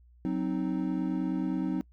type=chord; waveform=triangle; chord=C diminished; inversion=second; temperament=equal; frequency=185 / 261.6 / 311.1 Hz; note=Gb3 / C4 / Eb4; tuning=0 / 0 / 0 cents; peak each=-30 dBFS; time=0.25-1.81 s; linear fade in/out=0 ms; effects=noise-tail reverb RT60 0.1 s tail -24 dB re dry + added 60 Hz sine -55 dBFS peak until 1.92 s